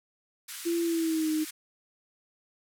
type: band-pass noise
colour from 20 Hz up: white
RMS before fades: -41 dBFS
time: 0.48-1.51 s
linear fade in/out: 10 ms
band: 1300 to 13000 Hz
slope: 24 dB/octave
type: tone with pitch glide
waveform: sine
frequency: 338.7 to 310.6 Hz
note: E4 to D#4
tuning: +47 to -3 cents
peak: -25 dBFS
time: 0.65-1.45 s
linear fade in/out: 20 ms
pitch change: -150 cents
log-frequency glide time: 0.82-1.31 s
effects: none